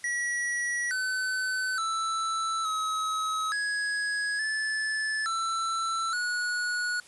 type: tone with pitch steps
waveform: square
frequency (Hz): 1928 / 1516 / 1323 / 1279 / 1669 / 1739 / 1335 / 1459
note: B6 / F#6 / E6 / D#6 / G#6 / A6 / E6 / F#6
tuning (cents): -42 / +42 / +6 / +47 / +8 / -21 / +22 / -25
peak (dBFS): -28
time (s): 0.04-7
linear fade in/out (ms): 2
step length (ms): 870
effects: white hiss -53 dBFS RMS until 7.07 s + resampled to 24000 Hz